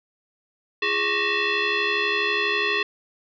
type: tone with frequency modulation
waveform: sine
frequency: 413.1 Hz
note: G#4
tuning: 9 cents flat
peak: -20 dBFS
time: 0.82-2.83 s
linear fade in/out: 5 ms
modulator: 754 Hz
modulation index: 4.2
effects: none